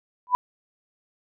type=tone with exponential growth; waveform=sine; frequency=992 Hz; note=B5; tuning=7 cents sharp; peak=-11 dBFS; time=0.27-0.35 s; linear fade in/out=0 ms; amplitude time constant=16 ms; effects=none